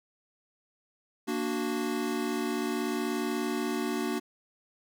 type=chord; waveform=square; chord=Bb augmented; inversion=none; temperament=equal; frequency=233.1 / 293.7 / 370 Hz; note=Bb3 / D4 / F#4; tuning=0 / 0 / 0 cents; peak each=-34 dBFS; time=1.27-4.2 s; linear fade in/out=20 ms; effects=none